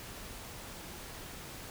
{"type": "silence", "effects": ["pink hiss -46 dBFS RMS until 1.7 s"]}